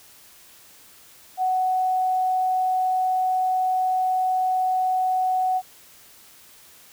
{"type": "tone", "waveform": "sine", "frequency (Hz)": 744, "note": "F#5", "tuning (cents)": 9, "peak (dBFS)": -19, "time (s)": [1.37, 5.62], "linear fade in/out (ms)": 50, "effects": ["white hiss -50 dBFS RMS until 6.92 s"]}